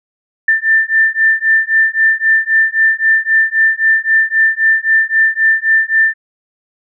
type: beating tone pair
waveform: sine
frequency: 1781 / 1784.8 Hz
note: A6 / A6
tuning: +21 / +24 cents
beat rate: 3.8 Hz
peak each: -12 dBFS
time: 0.48-6.14 s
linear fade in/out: 5 ms
effects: none